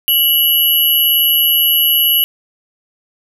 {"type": "tone pair together", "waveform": "sine", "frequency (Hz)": [2950, 11621], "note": ["F#7", "F#9"], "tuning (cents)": [-6, -32], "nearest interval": "2 octaves", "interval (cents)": 2374, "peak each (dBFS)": -12, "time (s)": [0.08, 2.24], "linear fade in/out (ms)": 0, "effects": []}